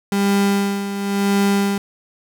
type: tone with tremolo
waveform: 35% pulse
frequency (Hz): 199.5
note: G3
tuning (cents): +31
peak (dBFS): -12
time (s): 0.12-1.78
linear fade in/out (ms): 2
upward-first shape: sine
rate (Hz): 0.95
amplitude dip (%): 65
effects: none